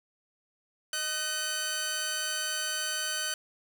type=tone pair together; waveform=10% pulse; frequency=622.3 / 1513.8 Hz; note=D#5 / F#6; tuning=0 / +39 cents; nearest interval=octave + minor third; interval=1539 cents; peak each=-31 / -22 dBFS; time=0.93-3.34 s; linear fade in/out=2 ms; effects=none